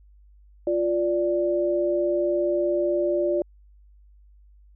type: tone pair together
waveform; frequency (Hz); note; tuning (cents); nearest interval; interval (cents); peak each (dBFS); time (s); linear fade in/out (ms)
sine; 349.4 / 586; F4 / D5; +1 / -4; major sixth; 895; -23; 0.67-3.42; 2
effects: added 50 Hz sine -50 dBFS peak until 4.75 s